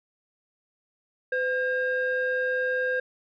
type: tone pair together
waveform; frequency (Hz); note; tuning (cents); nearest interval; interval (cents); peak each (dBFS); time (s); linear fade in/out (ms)
sine; 508 / 1608.9; B4 / G6; +49 / +45; octave + minor sixth; 1996; -25; 1.32-3; 5
effects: tanh soft clip ceiling -19 dBFS